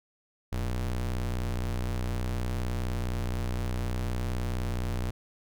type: ring-modulated tone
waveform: square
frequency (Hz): 61.74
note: B1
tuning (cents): 0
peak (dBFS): -26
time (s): 0.52-5.11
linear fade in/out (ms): 10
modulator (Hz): 29.7
effects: none